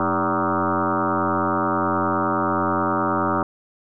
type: tone with frequency modulation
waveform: sine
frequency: 760 Hz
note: F#5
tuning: 46 cents sharp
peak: -18 dBFS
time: 0-3.43 s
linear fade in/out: 2 ms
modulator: 89.5 Hz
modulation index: 6.7
effects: none